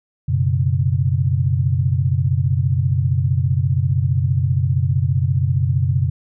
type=chord; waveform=sine; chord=F# suspended fourth; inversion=none; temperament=equal; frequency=92.5 / 123.47 / 138.59 Hz; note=F#2 / B2 / C#3; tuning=0 / 0 / 0 cents; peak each=-19 dBFS; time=0.28-6.1 s; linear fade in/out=10 ms; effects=none